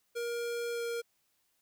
square tone with pitch glide, 472 to 468.5 Hz, A#4 to A#4, +22 to +9 cents, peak -34 dBFS, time 0.15-1.02 s, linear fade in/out 20 ms, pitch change -13 cents, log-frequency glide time 0.72-0.82 s, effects white hiss -75 dBFS RMS until 1.61 s

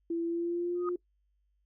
sine tone with pitch glide, 335.7 to 354.4 Hz, E4 to F4, +32 to +25 cents, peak -29 dBFS, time 0.1-0.96 s, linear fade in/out 5 ms, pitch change +93 cents, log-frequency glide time 0.24-0.82 s
sine tone with exponential growth, 1244.5 Hz, D#6, in tune, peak -31 dBFS, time 0.75-0.89 s, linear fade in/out 2 ms, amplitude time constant 30 ms
effects noise-tail reverb RT60 0.1 s tail -21 dB re dry + added 50 Hz sine -70 dBFS peak until 1.65 s

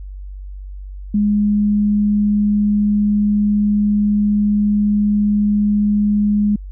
sine tone, 207.3 Hz, G#3, 3 cents flat, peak -12 dBFS, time 1.14-6.56 s, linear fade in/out 5 ms, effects added 48 Hz sine -28 dBFS peak until 6.71 s

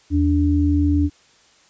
sine tone pair together, 81.57 / 290.7 Hz, E2 / D4, -18 / -18 cents, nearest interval octave + minor seventh, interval 2200 cents, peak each -17 dBFS, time 0.1-1.1 s, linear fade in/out 50 ms, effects white hiss -54 dBFS RMS until 1.69 s + resampled to 16000 Hz

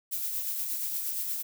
violet noise with tremolo, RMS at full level -31 dBFS, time 0.11-1.43 s, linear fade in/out 20 ms, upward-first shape sine, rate 8.5 Hz, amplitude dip 35%, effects none

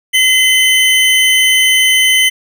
square tone pair together, 2050 / 3043 Hz, C7 / F#7, -36 / +48 cents, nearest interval perfect fifth, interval 684 cents, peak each -11 dBFS, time 0.13-2.3 s, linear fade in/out 20 ms, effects none

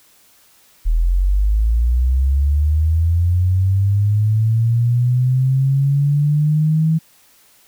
sine linear sweep, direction up, 38.89 to 161.6 Hz, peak -12 dBFS, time 0.85-6.99 s, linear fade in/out 20 ms, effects white hiss -52 dBFS RMS until 7.67 s

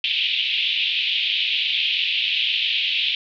pink band-pass noise, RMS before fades -22 dBFS, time 0.04-3.15 s, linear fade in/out 2 ms, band 2600 to 3600 Hz, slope 48 dB/octave, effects none

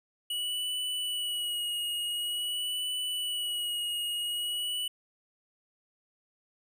square tone with vibrato, 2926 Hz, F#7, 20 cents flat, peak -31 dBFS, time 0.3-4.88 s, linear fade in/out 5 ms, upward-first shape sine, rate 0.47 Hz, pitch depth 30 cents each way, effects none

